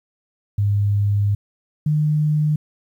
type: tone pair in turn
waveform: sine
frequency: 101.9 / 151.54 Hz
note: G#2 / D#3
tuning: -32 / -45 cents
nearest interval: perfect fifth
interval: 687 cents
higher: second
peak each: -15 dBFS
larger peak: neither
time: 0.58-1.35 / 1.86-2.56 s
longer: first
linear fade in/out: 5 ms
effects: 9-bit